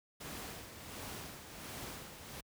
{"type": "noise with tremolo", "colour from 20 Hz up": "pink", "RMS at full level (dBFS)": -44, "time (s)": [0.2, 2.41], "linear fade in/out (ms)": 10, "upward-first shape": "sine", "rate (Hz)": 1.4, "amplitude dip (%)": 55, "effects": ["high-pass 60 Hz 12 dB/octave"]}